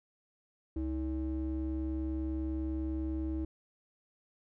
triangle ring-modulated tone, 125 Hz, B2, 21 cents sharp, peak -27 dBFS, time 0.76-3.45 s, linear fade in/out 5 ms, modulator 195 Hz, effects none

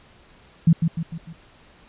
sine tone with echo, 164.81 Hz, E3, in tune, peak -10 dBFS, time 0.67-0.73 s, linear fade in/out 5 ms, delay 150 ms, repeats 4, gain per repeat -6 dB, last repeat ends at 1.33 s, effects pink hiss -52 dBFS RMS until 1.88 s + resampled to 8000 Hz

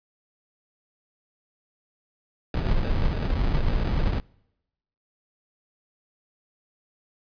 brown noise with sample-and-hold, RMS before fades -23 dBFS, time 2.54-4.2 s, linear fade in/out 2 ms, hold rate 1050 Hz, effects noise-tail reverb RT60 0.9 s tail -26 dB re dry + resampled to 11025 Hz

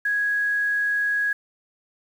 sine tone with quantisation, 1661.2 Hz, G#6, in tune, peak -20 dBFS, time 0.05-1.33 s, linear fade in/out 5 ms, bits 8, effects none

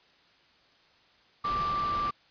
sine tone in noise, 1174.7 Hz, D6, in tune, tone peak -27 dBFS, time 1.44-2.11 s, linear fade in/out 10 ms, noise pink, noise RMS -38 dBFS, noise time 1.44-2.11 s, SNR +8 dB, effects white hiss -62 dBFS RMS until 2.3 s + resampled to 11025 Hz

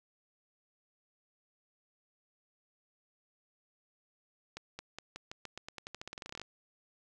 accelerating click train, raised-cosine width 0.2 ms, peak -25 dBFS, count 23, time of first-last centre 4.57-6.416 s, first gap 220 ms, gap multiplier 0.89, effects none

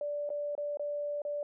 sine tone with dropouts, 584 Hz, D5, 10 cents flat, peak -32 dBFS, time 0.01-1.43 s, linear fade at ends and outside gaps 2 ms, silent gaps 0.292-0.302 / 0.552-0.578 / 0.772-0.795 / 1.219-1.25 s, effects none

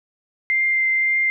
sine tone with vibrato, 2093 Hz, C7, in tune, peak -16 dBFS, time 0.5-1.3 s, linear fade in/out 0 ms, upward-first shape triangle, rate 1.9 Hz, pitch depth 10 cents each way, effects none

